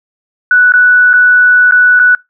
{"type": "tone with dropouts", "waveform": "sine", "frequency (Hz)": 1480, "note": "F#6", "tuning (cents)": 0, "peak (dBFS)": -3, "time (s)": [0.51, 2.15], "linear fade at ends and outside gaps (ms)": 2, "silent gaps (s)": [[0.722, 0.737], [1.132, 1.137], [1.711, 1.721], [1.993, 1.997]], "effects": ["noise-tail reverb RT60 0.2 s tail -24 dB re dry"]}